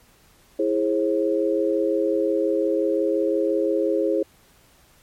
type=chord; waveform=sine; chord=E augmented; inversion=none; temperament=equal with one note detuned; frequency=329.6 / 415.3 / 535.8 Hz; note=E4 / G#4 / B#4; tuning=0 / 0 / +41 cents; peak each=-23 dBFS; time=0.59-4.23 s; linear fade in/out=5 ms; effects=pink hiss -56 dBFS RMS until 5.02 s + MP3 64 kbps